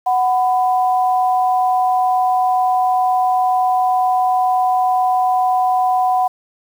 sine tone pair together, 742.1 / 1000 Hz, F#5 / B5, +5 / +21 cents, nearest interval perfect fourth, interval 516 cents, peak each -13 / -21 dBFS, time 0.06-6.28 s, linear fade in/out 10 ms, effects 7-bit

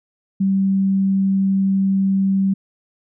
sine tone, 193.7 Hz, G3, 20 cents flat, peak -14 dBFS, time 0.4-2.54 s, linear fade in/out 10 ms, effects none

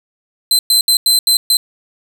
sawtooth tone bursts at uneven times, 4078 Hz, C8, 45 cents flat, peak -6 dBFS, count 6, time 0.51-0.59 / 0.7-0.81 / 0.88-0.97 / 1.06-1.19 / 1.27-1.37 / 1.5-1.57 s, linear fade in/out 2 ms, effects none

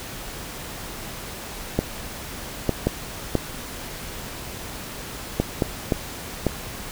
clicks, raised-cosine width 2 ms, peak -5 dBFS, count 8, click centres 1.79 / 2.693 / 2.87 / 3.353 / 5.4 / 5.622 / 5.922 / 6.467 s, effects pink hiss -35 dBFS RMS until 6.91 s

